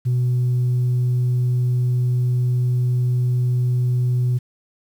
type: tone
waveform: sine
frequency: 124.2 Hz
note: B2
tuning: 10 cents sharp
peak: -14 dBFS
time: 0.05-4.39 s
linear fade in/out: 20 ms
effects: tanh soft clip ceiling -14 dBFS + 8-bit